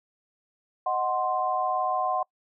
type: chord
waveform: sine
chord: C diminished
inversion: first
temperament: equal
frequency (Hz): 622.3 / 740 / 1046.5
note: Eb5 / Gb5 / C6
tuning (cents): 0 / 0 / 0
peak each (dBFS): -32 / -26 / -28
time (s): 0.86-2.23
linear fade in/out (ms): 5
effects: noise-tail reverb RT60 0.1 s tail -25 dB re dry